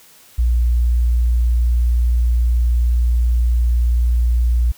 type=tone; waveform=sine; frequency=59.5 Hz; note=A#1; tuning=36 cents sharp; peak=-12 dBFS; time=0.38-4.72 s; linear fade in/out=10 ms; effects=white hiss -47 dBFS RMS until 4.77 s